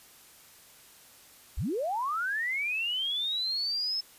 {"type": "linear sweep", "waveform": "sine", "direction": "up", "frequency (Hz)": [30.21, 5274], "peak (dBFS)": -28, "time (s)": [1.57, 4.01], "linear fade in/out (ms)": 10, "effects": ["white hiss -55 dBFS RMS until 4.18 s", "resampled to 32000 Hz"]}